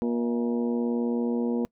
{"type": "harmonic tone with a mistuned harmonic", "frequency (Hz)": 119, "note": "A#2", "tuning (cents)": 36, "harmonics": [2, 3, 4, 5, 6, 7, 8], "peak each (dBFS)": [-25, -32, -31, -45, -44, -45, -45], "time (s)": [0.02, 1.65], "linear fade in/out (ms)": 0, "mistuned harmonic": 6, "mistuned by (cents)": -96, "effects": ["noise-tail reverb RT60 0.1 s tail -24 dB re dry"]}